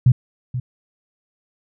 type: tone with echo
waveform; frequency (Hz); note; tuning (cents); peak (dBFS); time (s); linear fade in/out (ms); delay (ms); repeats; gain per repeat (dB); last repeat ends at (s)
sine; 125.5; B2; +28; -8; 0.06-0.12; 5; 480; 1; -13; 0.6
effects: none